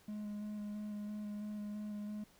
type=tone with vibrato; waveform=triangle; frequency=209.1 Hz; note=G#3; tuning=12 cents sharp; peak=-38 dBFS; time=0.08-2.24 s; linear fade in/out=5 ms; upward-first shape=square; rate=3 Hz; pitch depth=12 cents each way; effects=pink hiss -66 dBFS RMS until 2.39 s